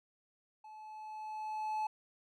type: tone with level ramp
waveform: triangle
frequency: 862 Hz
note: A5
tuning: 36 cents flat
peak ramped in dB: -48 to -30 dBFS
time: 0.64-1.87 s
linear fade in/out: 5 ms
effects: none